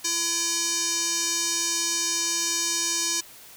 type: tone with band-pass filter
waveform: square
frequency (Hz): 337.4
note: E4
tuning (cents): +40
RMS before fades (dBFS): -26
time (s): 0.04-3.21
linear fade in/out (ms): 10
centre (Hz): 6200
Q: 2.8
effects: white hiss -47 dBFS RMS until 3.56 s